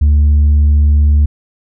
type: tone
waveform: sine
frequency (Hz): 73.7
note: D2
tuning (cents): +7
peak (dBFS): -3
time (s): 0.01-1.26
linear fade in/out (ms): 10
effects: tanh soft clip ceiling -5 dBFS